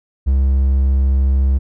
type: tone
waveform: triangle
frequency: 67 Hz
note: C2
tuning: 42 cents sharp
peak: -9 dBFS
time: 0.26-1.59 s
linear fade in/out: 20 ms
effects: none